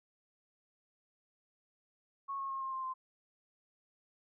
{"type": "tone with pitch steps", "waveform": "sine", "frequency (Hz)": [1100, 1088, 1076.1, 1064.4, 1052.8, 1041.3], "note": ["C#6", "C#6", "C6", "C6", "C6", "C6"], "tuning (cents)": [-14, -33, 48, 29, 10, -9], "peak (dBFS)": -36, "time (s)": [2.28, 2.94], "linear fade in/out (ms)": 20, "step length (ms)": 110, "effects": []}